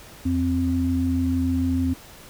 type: tone pair together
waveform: sine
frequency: 84.86 / 261.3 Hz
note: F2 / C4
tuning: -49 / -2 cents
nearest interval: octave + perfect fifth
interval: 1947 cents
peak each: -24 / -21 dBFS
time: 0.25-1.94 s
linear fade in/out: 10 ms
effects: pink hiss -45 dBFS RMS until 2.29 s